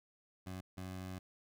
20% pulse tone bursts at uneven times, 93.1 Hz, F#2, 11 cents sharp, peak -38 dBFS, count 2, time 0.46-0.61 / 0.77-1.19 s, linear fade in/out 10 ms, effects none

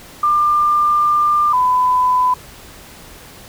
sine tone pair in turn, 1195 / 1003 Hz, D6 / B5, +30 / +26 cents, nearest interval minor third, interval 304 cents, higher first, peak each -11 dBFS, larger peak neither, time 0.23-1.53 / 1.53-2.34 s, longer first, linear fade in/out 5 ms, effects pink hiss -39 dBFS RMS until 3.48 s

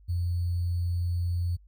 sine tone with sample-and-hold, 87.31 Hz, F2, in tune, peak -25 dBFS, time 0.08-1.57 s, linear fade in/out 20 ms, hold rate 4410 Hz, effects added 50 Hz sine -52 dBFS peak until 1.67 s

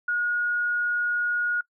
sine tone, 1443 Hz, F#6, 44 cents flat, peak -22 dBFS, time 0.08-1.61 s, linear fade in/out 5 ms, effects noise-tail reverb RT60 0.1 s tail -23 dB re dry

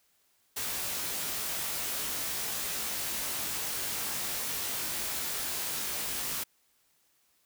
white noise with comb filter, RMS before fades -34 dBFS, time 0.56-6.44 s, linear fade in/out 10 ms, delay 19 ms, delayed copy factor +0.85, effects white hiss -70 dBFS RMS until 7.45 s

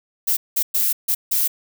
violet noise bursts at uneven times, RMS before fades -19 dBFS, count 5, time 0.27-0.37 / 0.56-0.63 / 0.74-0.93 / 1.08-1.15 / 1.31-1.48 s, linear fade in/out 10 ms, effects none

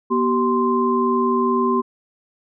sine tone cluster, 242.2 / 384.5 / 1044 Hz, B3 / G4 / C6, -34 / -33 / -4 cents, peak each -20 dBFS, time 0.1-1.82 s, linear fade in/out 20 ms, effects none

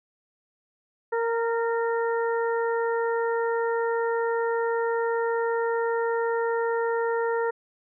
harmonic tone with a mistuned harmonic, 462.6 Hz, A#4, 13 cents flat, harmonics 1 / 2 / 3 / 4, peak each -24 / -30 / -34 / -36 dBFS, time 1.12-7.51 s, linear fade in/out 10 ms, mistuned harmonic 4, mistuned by -16 cents, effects none

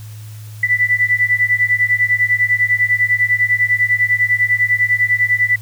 sine beating tone pair, 1975.5 / 1985.5 Hz, B6 / B6, 0 / +9 cents, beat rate 10 Hz, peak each -15 dBFS, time 0.63-5.56 s, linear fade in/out 5 ms, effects added 107 Hz sine -30 dBFS peak until 5.61 s + white hiss -44 dBFS RMS until 5.61 s

